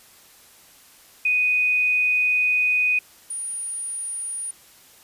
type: tone pair in turn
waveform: sine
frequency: 2489 / 9578 Hz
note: D#7 / D9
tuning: 0 / +33 cents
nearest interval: octave + major seventh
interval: 2333 cents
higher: second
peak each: -17 / -27 dBFS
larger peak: first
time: 1.25-2.99 / 3.3-4.51 s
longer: first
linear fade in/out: 5 ms
effects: white hiss -51 dBFS RMS until 5.03 s + resampled to 32000 Hz